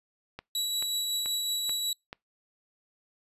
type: click train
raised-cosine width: 0.3 ms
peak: -23 dBFS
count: 5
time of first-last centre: 0.39-2.129 s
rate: 2.3 Hz
type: tone with tremolo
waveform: sawtooth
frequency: 3911 Hz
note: B7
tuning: 18 cents flat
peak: -24 dBFS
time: 0.55-1.93 s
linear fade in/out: 2 ms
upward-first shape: triangle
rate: 5.4 Hz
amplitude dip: 30%
effects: noise-tail reverb RT60 0.2 s tail -26 dB re dry + resampled to 32000 Hz